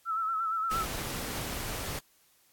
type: tone with vibrato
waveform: sine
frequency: 1318.5 Hz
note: E6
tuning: in tune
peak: -28 dBFS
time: 0.05-0.86 s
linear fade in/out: 50 ms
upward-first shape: sine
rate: 8.6 Hz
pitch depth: 52 cents each way
type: noise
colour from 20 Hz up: pink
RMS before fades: -36 dBFS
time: 0.71-1.99 s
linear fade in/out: 2 ms
effects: white hiss -65 dBFS RMS until 2.52 s + AAC 64 kbps